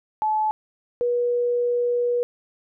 sine tone pair in turn, 862 / 483.8 Hz, A5 / B4, -36 / -36 cents, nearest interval minor seventh, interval 1000 cents, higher first, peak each -19 dBFS, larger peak neither, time 0.22-0.51 / 1.01-2.23 s, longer second, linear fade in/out 0 ms, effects none

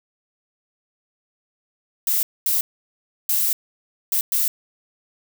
violet noise bursts at uneven times, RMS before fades -20 dBFS, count 5, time 2.07-2.23 / 2.46-2.61 / 3.29-3.53 / 4.12-4.21 / 4.32-4.48 s, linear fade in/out 2 ms, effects none

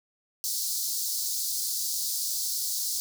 pink high-pass noise, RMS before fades -30 dBFS, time 0.44-3 s, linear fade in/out 0 ms, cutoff 4300 Hz, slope 48 dB/octave, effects none

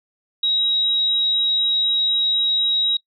sine tone, 3826 Hz, A#7, 44 cents sharp, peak -16 dBFS, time 0.43-2.97 s, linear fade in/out 5 ms, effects noise-tail reverb RT60 0.1 s tail -22 dB re dry

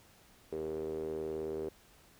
sawtooth tone with band-pass filter, 78.7 Hz, D#2, 20 cents sharp, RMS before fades -38 dBFS, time 0.52-1.69 s, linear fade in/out 5 ms, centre 420 Hz, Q 9.1, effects pink hiss -62 dBFS RMS until 2.19 s

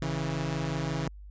sawtooth tone pair together, 137 / 162.62 Hz, C#3 / E3, -20 / -23 cents, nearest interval minor third, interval 297 cents, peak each -28 dBFS, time 0.02-1.08 s, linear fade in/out 2 ms, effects added 50 Hz sine -43 dBFS peak until 1.3 s + resampled to 16000 Hz

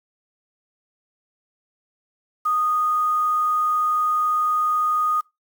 sine tone with quantisation, 1237 Hz, D#6, 10 cents flat, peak -18 dBFS, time 2.45-5.21 s, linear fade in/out 10 ms, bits 7, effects noise-tail reverb RT60 0.2 s tail -22 dB re dry

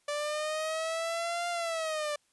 sawtooth linear two-way sweep, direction up then down, 583 to 698.5 to 585 Hz, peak -27 dBFS, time 0.08-2.16 s, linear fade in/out 5 ms, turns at 1.49 s, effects white hiss -71 dBFS RMS until 2.32 s + resampled to 24000 Hz

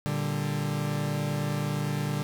40% pulse chord, G minor, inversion first, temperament equal, 116.54 / 146.83 / 196 Hz, Bb2 / D3 / G3, 0 / 0 / 0 cents, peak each -34 / -28 / -33 dBFS, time 0.06-2.23 s, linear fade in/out 0 ms, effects none

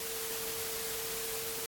sine tone in noise, 451.1 Hz, A4, 43 cents sharp, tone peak -44 dBFS, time 0-1.66 s, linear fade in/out 2 ms, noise white, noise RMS -38 dBFS, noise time 0-1.66 s, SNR -9 dB, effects AAC 64 kbps

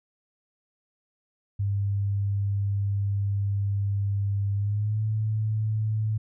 sine tone with pitch glide, 100 to 108.42 Hz, G2 to A2, +35 to -25 cents, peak -23 dBFS, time 1.59-6.18 s, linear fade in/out 10 ms, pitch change +140 cents, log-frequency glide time 4.54-5.02 s, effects none

